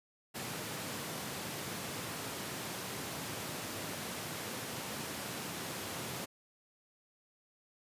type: high-pass noise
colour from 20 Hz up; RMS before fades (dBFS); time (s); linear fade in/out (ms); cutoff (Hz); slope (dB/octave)
pink; -41; 0.34-6.26; 20; 110; 24
effects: resampled to 32000 Hz